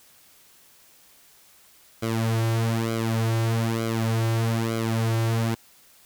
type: tone with flanger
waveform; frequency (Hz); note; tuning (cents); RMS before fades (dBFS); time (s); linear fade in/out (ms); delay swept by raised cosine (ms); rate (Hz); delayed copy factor
sawtooth; 113.5; A#2; -46; -24; 2.02-5.55; 10; 1.1 to 4.2; 1.1; -0.85
effects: white hiss -55 dBFS RMS until 6.05 s